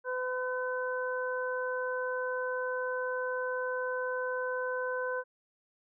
harmonic tone, 506 Hz, B4, 42 cents sharp, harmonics 1 / 2 / 3, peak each -33 / -38 / -36 dBFS, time 0.04-5.24 s, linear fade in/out 50 ms, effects none

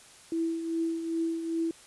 sine tone with tremolo, 329.6 Hz, E4, in tune, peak -25 dBFS, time 0.32-1.71 s, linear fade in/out 2 ms, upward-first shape triangle, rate 2.5 Hz, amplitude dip 60%, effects white hiss -53 dBFS RMS until 1.86 s + resampled to 24000 Hz

